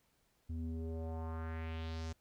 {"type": "tone with low-pass filter sweep", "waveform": "square", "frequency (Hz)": 81, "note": "E2", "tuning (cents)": -30, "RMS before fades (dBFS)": -41, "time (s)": [0.49, 2.13], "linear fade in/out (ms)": 10, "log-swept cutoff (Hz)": [180, 6700], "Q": 2.3, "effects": ["pink hiss -75 dBFS RMS until 2.2 s"]}